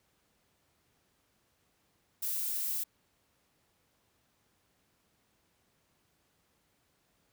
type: noise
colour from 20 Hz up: violet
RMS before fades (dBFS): -34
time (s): 2.22-2.84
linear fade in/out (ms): 10
effects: pink hiss -73 dBFS RMS until 7.32 s + high-pass 60 Hz 12 dB/octave